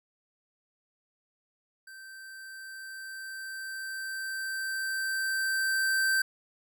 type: tone with level ramp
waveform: square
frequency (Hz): 1557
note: G6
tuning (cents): -12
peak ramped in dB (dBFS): -46 to -24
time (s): 1.87-6.22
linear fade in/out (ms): 5
effects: none